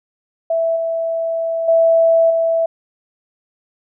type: tone with level steps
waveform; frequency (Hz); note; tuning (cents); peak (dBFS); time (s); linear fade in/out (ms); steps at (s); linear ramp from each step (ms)
sine; 659.3; E5; 0; -14 / -17 / -9 / -13; 0.5-2.66; 5; 0.76 / 1.68 / 2.3; 5
effects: none